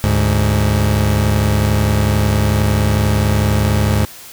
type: tone pair together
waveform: 30% pulse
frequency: 73.42 / 104.45 Hz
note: D2 / G#2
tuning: 0 / +10 cents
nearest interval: tritone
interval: 610 cents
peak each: -14 / -11 dBFS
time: 0.04-4.05 s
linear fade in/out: 0 ms
effects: white hiss -36 dBFS RMS until 4.32 s

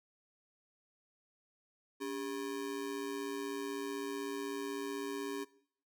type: ring-modulated tone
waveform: square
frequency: 342.5 Hz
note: F4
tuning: 34 cents flat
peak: -35 dBFS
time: 2-5.45 s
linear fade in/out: 20 ms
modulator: 58 Hz
effects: noise-tail reverb RT60 0.6 s tail -20 dB re dry

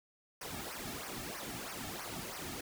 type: noise with flanger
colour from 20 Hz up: pink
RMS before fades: -43 dBFS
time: 0.41-2.61 s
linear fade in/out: 5 ms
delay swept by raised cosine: 0.26 to 2.06 ms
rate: 3.1 Hz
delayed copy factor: -0.85
effects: none

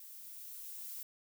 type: noise with level ramp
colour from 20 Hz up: violet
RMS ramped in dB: -52 to -44 dBFS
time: 0-1.03 s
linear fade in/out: 2 ms
effects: none

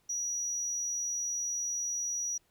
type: tone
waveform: sine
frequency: 5810 Hz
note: F#8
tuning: 32 cents flat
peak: -29 dBFS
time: 0.09-2.38 s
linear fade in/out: 10 ms
effects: tanh soft clip ceiling -30 dBFS + pink hiss -71 dBFS RMS until 2.5 s

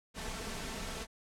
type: noise with comb filter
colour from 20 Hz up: pink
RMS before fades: -40 dBFS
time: 0.14-1.07 s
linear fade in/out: 50 ms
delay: 4.5 ms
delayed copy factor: +0.55
effects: low-pass 9000 Hz 12 dB/octave

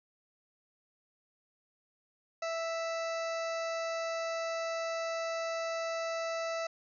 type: harmonic tone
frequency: 659.3 Hz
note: E5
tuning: in tune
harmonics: 1 / 2 / 3 / 4 / 6 / 7 / 8 / 9 / 10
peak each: -34 / -40 / -44 / -46 / -50 / -51 / -52 / -53 / -54 dBFS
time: 2.42-6.67 s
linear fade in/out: 5 ms
effects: none

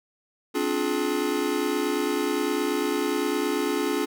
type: chord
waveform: square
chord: D half-diminished seventh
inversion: third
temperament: just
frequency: 264.3 / 293.7 / 352.4 / 422.9 Hz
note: C4 / D4 / F4 / Ab4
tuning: +18 / 0 / +16 / +31 cents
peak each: -32 / -29 / -30 / -29 dBFS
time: 0.54-4.06 s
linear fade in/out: 20 ms
effects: none

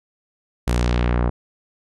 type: tone with low-pass filter sweep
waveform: sawtooth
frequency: 60.2 Hz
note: B1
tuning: 44 cents flat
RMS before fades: -19 dBFS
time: 0.67-1.3 s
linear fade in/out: 10 ms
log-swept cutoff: 12000 to 1000 Hz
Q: 1.1
effects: none

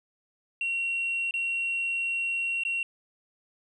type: tone with dropouts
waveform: sine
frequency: 2739 Hz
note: F7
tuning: 34 cents flat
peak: -25 dBFS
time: 0.61-2.83 s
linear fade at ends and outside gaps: 2 ms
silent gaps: 1.31-1.339 / 2.636-2.65 s
effects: tanh soft clip ceiling -23 dBFS

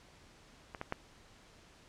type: clicks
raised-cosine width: 0.5 ms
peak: -27 / -23 / -19 dBFS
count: 3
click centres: 0.748 / 0.814 / 0.924 s
effects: pink hiss -60 dBFS RMS until 1.88 s + low-pass 7000 Hz 12 dB/octave

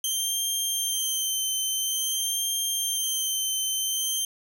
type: tone with vibrato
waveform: 15% pulse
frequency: 3136 Hz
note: G7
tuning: in tune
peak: -18 dBFS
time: 0.04-4.25 s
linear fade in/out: 2 ms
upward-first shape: sine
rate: 0.49 Hz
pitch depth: 26 cents each way
effects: none

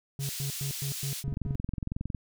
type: tone bursts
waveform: triangle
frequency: 138.59 Hz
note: C#3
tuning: in tune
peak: -29 dBFS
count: 7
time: 0.19-1.55 s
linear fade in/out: 0 ms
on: 100 ms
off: 110 ms
type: high-pass noise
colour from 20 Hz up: pink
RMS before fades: -37 dBFS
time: 0.19-1.24 s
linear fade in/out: 50 ms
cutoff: 4000 Hz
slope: 12 dB/octave
type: click train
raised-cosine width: 5 ms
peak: -20 dBFS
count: 20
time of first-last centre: 1.28-2.148 s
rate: 21.9 Hz
effects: none

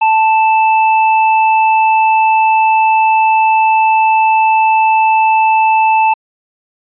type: tone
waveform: square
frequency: 880 Hz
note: A5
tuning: in tune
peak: -8 dBFS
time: 0.01-6.14 s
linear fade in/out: 10 ms
effects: resampled to 8000 Hz

